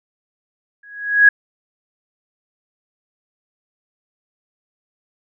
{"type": "tone with exponential growth", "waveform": "sine", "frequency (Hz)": 1661.2, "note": "G#6", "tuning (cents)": 0, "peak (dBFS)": -3, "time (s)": [0.83, 1.29], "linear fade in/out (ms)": 5, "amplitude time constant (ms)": 100, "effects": []}